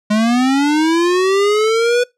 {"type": "linear sweep", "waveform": "square", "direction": "up", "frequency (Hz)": [207.4, 493.9], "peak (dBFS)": -12, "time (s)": [0.1, 2.04], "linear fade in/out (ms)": 10, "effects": ["noise-tail reverb RT60 0.2 s tail -23 dB re dry", "low-pass 7000 Hz 12 dB/octave"]}